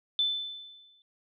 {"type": "tone with exponential decay", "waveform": "sine", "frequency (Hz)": 3520, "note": "A7", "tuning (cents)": 0, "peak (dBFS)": -22, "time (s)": [0.19, 1.02], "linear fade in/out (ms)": 1, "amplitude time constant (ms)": 180, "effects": []}